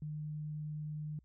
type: tone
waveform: sine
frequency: 151.6 Hz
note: D#3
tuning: 45 cents flat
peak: -38 dBFS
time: 0.02-1.19 s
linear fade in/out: 2 ms
effects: added 61 Hz sine -64 dBFS peak until 1.24 s